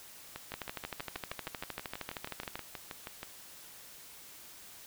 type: two click trains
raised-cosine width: 0.3 ms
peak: -21 / -24 dBFS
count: 27 / 19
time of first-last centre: 0.54-2.556 / 0.36-3.231 s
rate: 12.9 / 6.27 Hz
effects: white hiss -52 dBFS RMS until 4.86 s